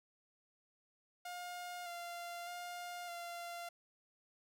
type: tone with pitch steps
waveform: sawtooth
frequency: 711 / 693 / 706 / 691 Hz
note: F5 / F5 / F5 / F5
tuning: +31 / -14 / +19 / -19 cents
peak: -40 dBFS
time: 1.25-3.69 s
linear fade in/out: 5 ms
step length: 610 ms
effects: none